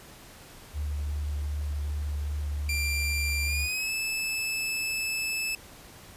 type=tone with vibrato; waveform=sine; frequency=73.42 Hz; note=D2; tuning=in tune; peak=-28 dBFS; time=0.73-3.69 s; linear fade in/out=50 ms; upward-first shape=sine; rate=2.6 Hz; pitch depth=11 cents each way
type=tone with pitch glide; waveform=sawtooth; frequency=2372 to 2617 Hz; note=D7 to E7; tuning=+17 to -13 cents; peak=-25 dBFS; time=2.69-5.55 s; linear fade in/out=2 ms; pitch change=+170 cents; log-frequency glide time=3.45-3.92 s
effects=pink hiss -49 dBFS RMS until 6.16 s + resampled to 32000 Hz